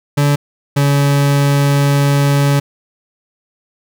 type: tone pair in turn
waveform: 40% pulse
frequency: 144 / 141.61 Hz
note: D3 / C#3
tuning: -34 / +37 cents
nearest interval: unison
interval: 29 cents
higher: first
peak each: -9 / -9 dBFS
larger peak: neither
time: 0.17-0.36 / 0.76-2.6 s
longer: second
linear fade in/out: 10 ms
effects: none